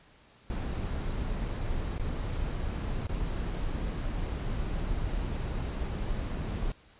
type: noise with dropouts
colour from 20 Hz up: brown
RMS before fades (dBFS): -32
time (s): 0.5-6.72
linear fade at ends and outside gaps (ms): 1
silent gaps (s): 1.981-1.996 / 3.07-3.092
effects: pink hiss -59 dBFS RMS until 6.99 s + resampled to 8000 Hz